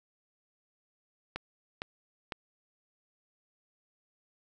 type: clicks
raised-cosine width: 0.3 ms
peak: -19 dBFS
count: 3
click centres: 1.36 / 1.819 / 2.322 s
effects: none